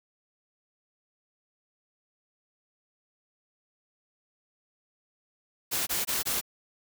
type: noise bursts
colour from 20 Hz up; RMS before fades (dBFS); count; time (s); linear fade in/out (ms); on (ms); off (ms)
white; -29; 4; 5.71-6.413; 20; 160; 21
effects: none